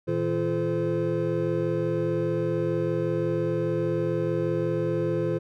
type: tone cluster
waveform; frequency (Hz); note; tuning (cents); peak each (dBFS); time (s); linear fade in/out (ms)
triangle; 115.2 / 160.2 / 343.9 / 430.3 / 516; A#2 / E3 / F4 / A4 / C5; -20 / -49 / -27 / -39 / -24; -31 / -28 / -26 / -29 / -28; 0.07-5.39; 20
effects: none